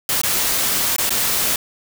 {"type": "noise with dropouts", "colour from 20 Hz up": "white", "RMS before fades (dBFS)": -19, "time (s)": [0.09, 1.56], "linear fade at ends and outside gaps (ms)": 2, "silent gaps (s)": [[0.216, 0.234], [0.963, 0.983], [1.094, 1.105]], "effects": []}